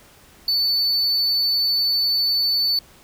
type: tone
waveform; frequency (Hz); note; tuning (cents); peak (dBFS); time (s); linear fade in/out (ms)
triangle; 4494; C#8; +23; -16; 0.48-2.79; 2
effects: pink hiss -50 dBFS RMS until 3.03 s